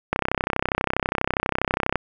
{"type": "click train", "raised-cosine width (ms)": 0.5, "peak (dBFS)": -5, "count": 60, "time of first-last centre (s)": [0.13, 1.957], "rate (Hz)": 32.3, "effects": []}